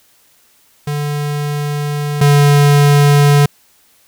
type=tone pair in turn; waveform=square; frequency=146.5 / 144.4 Hz; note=D3 / D3; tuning=-4 / -29 cents; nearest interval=unison; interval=25 cents; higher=first; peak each=-17 / -7 dBFS; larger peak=second; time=0.87-2.21 / 2.21-3.46 s; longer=first; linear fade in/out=5 ms; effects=white hiss -52 dBFS RMS until 4.07 s